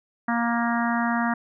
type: harmonic tone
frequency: 234.7 Hz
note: A#3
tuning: 12 cents sharp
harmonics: 1 / 3 / 4 / 5 / 6 / 7 / 8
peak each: -24 / -29 / -30 / -31 / -32 / -32 / -33 dBFS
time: 0.28-1.34 s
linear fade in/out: 5 ms
effects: none